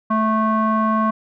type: tone with low-pass filter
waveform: square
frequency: 219.1 Hz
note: A3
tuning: 7 cents flat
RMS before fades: -18 dBFS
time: 0.1-1.11 s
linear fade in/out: 10 ms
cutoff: 1200 Hz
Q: 9
effects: none